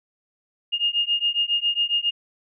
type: beating tone pair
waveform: sine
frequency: 2834 / 2841.3 Hz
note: F7 / F7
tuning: +25 / +29 cents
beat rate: 7.3 Hz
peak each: -23 dBFS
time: 0.72-2.11 s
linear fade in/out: 20 ms
effects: none